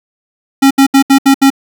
square tone bursts, 272.4 Hz, C#4, 30 cents flat, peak -4 dBFS, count 6, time 0.62-1.503 s, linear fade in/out 10 ms, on 88 ms, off 71 ms, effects none

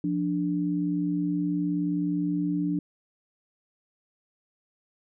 sine tone pair together, 174.61 / 293.7 Hz, F3 / D4, 0 / 0 cents, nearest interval major sixth, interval 900 cents, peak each -28 / -26 dBFS, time 0.04-2.79 s, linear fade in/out 2 ms, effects none

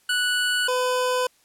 25% pulse tone pair in turn, 1477 / 503.5 Hz, F#6 / B4, -3 / +33 cents, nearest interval octave + perfect fifth, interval 1864 cents, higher first, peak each -17 dBFS, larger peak neither, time 0.09-0.68 / 0.68-1.27 s, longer neither, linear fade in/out 5 ms, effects white hiss -61 dBFS RMS until 1.44 s + low-pass 12000 Hz 12 dB/octave

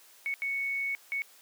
sine tone bursts at uneven times, 2217 Hz, C#7, in tune, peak -29 dBFS, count 3, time 0.26-0.34 / 0.42-0.95 / 1.12-1.22 s, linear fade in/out 0 ms, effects white hiss -57 dBFS RMS until 1.41 s + high-pass 400 Hz 12 dB/octave

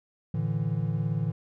triangle chord, A suspended fourth, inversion none, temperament equal with one note detuned, 112.31 / 146.83 / 164.81 Hz, A2 / D3 / E3, +36 / 0 / 0 cents, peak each -28 dBFS, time 0.34-1.32 s, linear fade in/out 5 ms, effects none

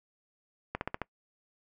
slowing click train, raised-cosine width 0.5 ms, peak -17 dBFS, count 5, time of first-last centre 0.75-1.017 s, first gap 61 ms, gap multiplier 1.06, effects noise-tail reverb RT60 0.1 s tail -24 dB re dry

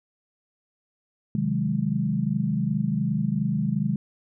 sine chord, Ab dominant seventh, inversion first, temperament equal, 130.81 / 155.56 / 185 / 207.7 Hz, C3 / Eb3 / Gb3 / Ab3, 0 / 0 / 0 / 0 cents, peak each -29 / -27 / -29 / -26 dBFS, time 1.35-3.96 s, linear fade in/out 2 ms, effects none

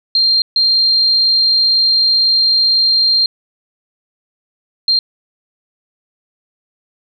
sine tone bursts at uneven times, 4186 Hz, C8, in tune, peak -9 dBFS, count 3, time 0.15-0.42 / 0.56-3.26 / 4.88-4.99 s, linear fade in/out 2 ms, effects none

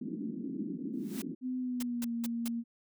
pink band-pass noise, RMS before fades -38 dBFS, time 0.01-1.35 s, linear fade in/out 10 ms, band 190 to 330 Hz, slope 48 dB/octave
white noise with exponential growth, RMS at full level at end -40 dBFS, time 0.93-1.22 s, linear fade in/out 5 ms, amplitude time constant 63 ms
sine tone with pitch glide, 254.4 to 233.3 Hz, C4 to A#3, -48 to +2 cents, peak -32 dBFS, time 1.41-2.64 s, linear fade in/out 50 ms, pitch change -150 cents, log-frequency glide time 1.59-2.12 s
white noise bursts, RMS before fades -40 dBFS, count 4, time 1.8-2.482 s, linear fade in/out 5 ms, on 28 ms, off 190 ms
effects none

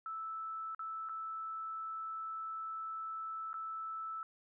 sine tone with dropouts, 1315 Hz, E6, 5 cents flat, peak -39 dBFS, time 0.06-4.23 s, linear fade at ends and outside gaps 1 ms, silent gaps 0.748-0.793 / 1.088-1.094 / 3.531-3.541 s, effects none

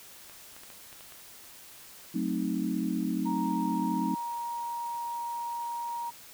clicks, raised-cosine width 0.3 ms, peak -33 dBFS, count 7, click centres 0.297 / 0.565 / 0.635 / 0.702 / 0.928 / 1.008 / 1.122 s
sine chord, F# diminished seventh, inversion none, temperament equal, 185 / 220 / 261.6 / 311.1 Hz, F#3 / A3 / C4 / Eb4, 0 / 0 / 0 / 0 cents, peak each -33 dBFS, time 2.14-4.15 s, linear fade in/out 10 ms
sine tone with pitch glide, 935 to 942.6 Hz, A#5 to A#5, +5 to +19 cents, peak -32 dBFS, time 3.25-6.11 s, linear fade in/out 20 ms, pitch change +14 cents, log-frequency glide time 3.71-4.23 s
effects white hiss -50 dBFS RMS until 6.33 s

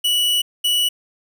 45% pulse tone bursts at uneven times, 2943 Hz, F#7, 10 cents flat, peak -15 dBFS, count 2, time 0.04-0.42 / 0.64-0.89 s, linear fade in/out 10 ms, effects none

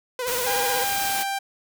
sawtooth tone with vibrato, 493.9 Hz, B4, in tune, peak -22 dBFS, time 0.19-0.84 s, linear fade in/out 2 ms, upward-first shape sine, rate 16 Hz, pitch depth 62 cents each way
white noise, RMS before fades -28 dBFS, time 0.26-1.24 s, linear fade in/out 20 ms
sawtooth tone with pitch glide, 805 to 788 Hz, G5 to G5, +46 to +9 cents, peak -21 dBFS, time 0.46-1.39 s, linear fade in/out 10 ms, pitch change -37 cents, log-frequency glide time 0.67-1.14 s
effects none

